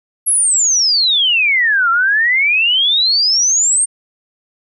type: exponential two-way sweep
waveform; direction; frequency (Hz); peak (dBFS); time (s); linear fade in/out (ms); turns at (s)
sine; down then up; 11370 to 1340 to 8850; -10; 0.26-3.86; 20; 1.9
effects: none